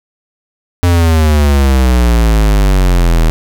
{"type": "exponential sweep", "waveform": "square", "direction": "down", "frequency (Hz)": [89, 39.59], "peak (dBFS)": -7, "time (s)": [0.83, 3.3], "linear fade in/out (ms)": 0, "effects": []}